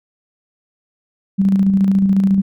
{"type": "tone with tremolo", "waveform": "sine", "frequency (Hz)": 194.5, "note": "G3", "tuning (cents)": -13, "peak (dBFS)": -9, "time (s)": [1.38, 2.42], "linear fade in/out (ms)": 20, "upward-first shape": "square", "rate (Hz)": 14, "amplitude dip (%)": 35, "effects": []}